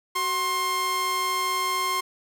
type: tone pair together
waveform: sawtooth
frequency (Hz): 375.5 / 1062.1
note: F#4 / C6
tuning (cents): +26 / +26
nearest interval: octave + tritone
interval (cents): 1800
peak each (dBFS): -31 / -20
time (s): 0.15-2.01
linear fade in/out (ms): 10
effects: none